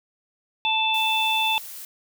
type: harmonic tone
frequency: 880 Hz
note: A5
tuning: in tune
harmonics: 1 / 3 / 4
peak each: -24 / -24 / -24 dBFS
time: 0.65-1.58 s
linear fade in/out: 0 ms
type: noise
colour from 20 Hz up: blue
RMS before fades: -38 dBFS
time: 0.94-1.85 s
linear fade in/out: 2 ms
effects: none